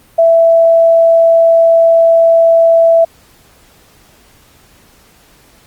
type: tone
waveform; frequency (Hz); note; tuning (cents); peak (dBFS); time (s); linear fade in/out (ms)
sine; 663; E5; +10; -4; 0.18-3.05; 10
effects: pink hiss -46 dBFS RMS until 5.66 s + Opus 32 kbps